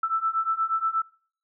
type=beating tone pair; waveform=sine; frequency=1318.5 / 1326.9 Hz; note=E6 / E6; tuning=0 / +11 cents; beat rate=8.4 Hz; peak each=-27 / -25 dBFS; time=0.03-1.02 s; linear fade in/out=5 ms; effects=noise-tail reverb RT60 0.5 s tail -25 dB re dry